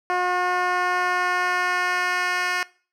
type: tone with band-pass filter sweep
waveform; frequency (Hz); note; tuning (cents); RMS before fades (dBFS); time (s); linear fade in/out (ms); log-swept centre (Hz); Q
10% pulse; 360.4; F#4; -45; -23; 0.1-2.63; 0; 760 to 2500; 0.79
effects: noise-tail reverb RT60 0.4 s tail -21 dB re dry